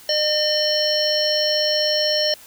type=harmonic tone; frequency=606 Hz; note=D#5; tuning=46 cents flat; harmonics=1 / 3 / 5 / 7 / 9; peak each=-21 / -30 / -26 / -26 / -21 dBFS; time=0.09-2.34 s; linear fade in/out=2 ms; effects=white hiss -45 dBFS RMS until 2.46 s